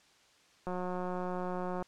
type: click train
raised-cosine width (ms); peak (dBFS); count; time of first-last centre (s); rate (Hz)
1; -24; 210; 0.67-1.825; 181
effects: white hiss -64 dBFS RMS until 1.87 s + low-pass 6000 Hz 12 dB/octave